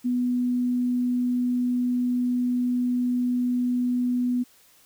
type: tone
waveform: sine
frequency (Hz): 246.9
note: B3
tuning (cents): 0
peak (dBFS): -21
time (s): 0.04-4.44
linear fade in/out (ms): 20
effects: white hiss -57 dBFS RMS until 4.85 s